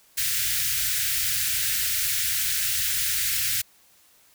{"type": "band-stop noise", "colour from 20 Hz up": "white", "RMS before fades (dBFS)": -25, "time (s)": [0.17, 3.62], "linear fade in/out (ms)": 10, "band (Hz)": [140, 1500], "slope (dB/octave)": 48, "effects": ["white hiss -58 dBFS RMS until 4.34 s"]}